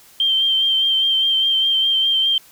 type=tone with vibrato; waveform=sine; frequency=3150 Hz; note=G7; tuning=8 cents sharp; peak=-14 dBFS; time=0.2-2.38 s; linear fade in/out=2 ms; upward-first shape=sine; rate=4.9 Hz; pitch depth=23 cents each way; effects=white hiss -48 dBFS RMS until 2.51 s